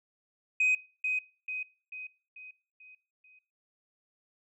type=tone with echo; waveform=sine; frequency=2512 Hz; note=D#7; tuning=16 cents sharp; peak=-21 dBFS; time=0.6-0.75 s; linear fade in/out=5 ms; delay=440 ms; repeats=6; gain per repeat=-6 dB; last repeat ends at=3.39 s; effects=noise-tail reverb RT60 0.4 s tail -23 dB re dry + tanh soft clip ceiling -20 dBFS